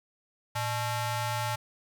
sawtooth ring-modulated tone, 490 Hz, B4, 14 cents flat, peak -22 dBFS, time 0.55-1.56 s, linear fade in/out 10 ms, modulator 376 Hz, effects none

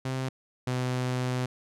sawtooth tone pair in turn, 130.81 / 126.5 Hz, C3 / B2, 0 / +42 cents, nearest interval minor second, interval 58 cents, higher first, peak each -25 / -23 dBFS, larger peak second, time 0.05-0.29 / 0.67-1.46 s, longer second, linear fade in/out 5 ms, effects low-pass 9000 Hz 12 dB/octave

